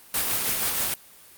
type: noise with tremolo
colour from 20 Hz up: white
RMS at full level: -24 dBFS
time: 0.14-0.94 s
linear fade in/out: 2 ms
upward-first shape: sine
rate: 6.3 Hz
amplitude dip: 30%
effects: white hiss -50 dBFS RMS until 1.37 s + Opus 32 kbps